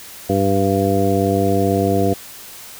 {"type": "harmonic tone", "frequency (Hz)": 98, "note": "G2", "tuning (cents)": 0, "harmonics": [1, 2, 3, 4, 5, 7], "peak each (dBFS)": [-21, -21, -21, -21, -21, -21], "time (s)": [0.29, 2.14], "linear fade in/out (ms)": 10, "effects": ["white hiss -37 dBFS RMS until 2.79 s"]}